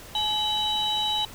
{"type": "tone cluster", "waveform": "sine", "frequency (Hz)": [850, 3025, 3880], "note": ["G#5", "F#7", "B7"], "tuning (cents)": [40, 38, -31], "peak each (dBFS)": [-27, -27, -25], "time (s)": [0.15, 1.25], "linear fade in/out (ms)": 2, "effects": ["tanh soft clip ceiling -18 dBFS", "pink hiss -44 dBFS RMS until 1.34 s"]}